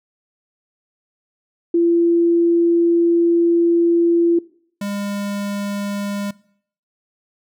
sine / square tone pair in turn, 340 / 202.2 Hz, F4 / G#3, -46 / -46 cents, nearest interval major sixth, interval 900 cents, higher first, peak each -12 / -23 dBFS, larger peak first, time 1.74-4.39 / 4.81-6.31 s, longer first, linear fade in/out 5 ms, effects noise-tail reverb RT60 0.6 s tail -21 dB re dry

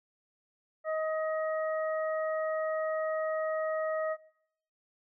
harmonic tone, 630 Hz, D#5, 21 cents sharp, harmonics 1 / 2 / 3, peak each -30 / -38 / -42 dBFS, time 0.84-4.17 s, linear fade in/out 50 ms, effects noise-tail reverb RT60 0.7 s tail -20 dB re dry

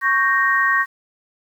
sine chord, G diminished, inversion second, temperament equal, 1108.7 / 1568 / 1864.7 Hz, Db6 / G6 / Bb6, 0 / 0 / 0 cents, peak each -19 / -21 / -17 dBFS, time 0.01-0.86 s, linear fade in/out 50 ms, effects 8-bit

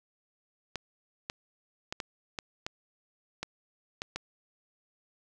clicks, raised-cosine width 0.2 ms, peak -17 dBFS, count 9, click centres 0.757 / 1.299 / 1.925 / 2.002 / 2.388 / 2.665 / 3.43 / 4.019 / 4.16 s, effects none

